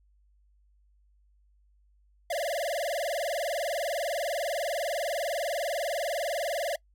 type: tone with vibrato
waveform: square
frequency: 622.3 Hz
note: D#5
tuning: in tune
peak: -29 dBFS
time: 2.3-6.76 s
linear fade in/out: 5 ms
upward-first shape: sine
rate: 20 Hz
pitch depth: 220 cents each way
effects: noise-tail reverb RT60 0.1 s tail -24 dB re dry + added 50 Hz sine -61 dBFS peak until 6.94 s